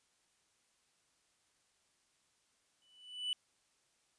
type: tone with exponential growth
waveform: triangle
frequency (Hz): 2979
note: F#7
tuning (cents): +11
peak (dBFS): -30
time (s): 2.82-3.33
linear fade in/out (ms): 1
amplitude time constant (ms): 110
effects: white hiss -75 dBFS RMS until 4.18 s + resampled to 22050 Hz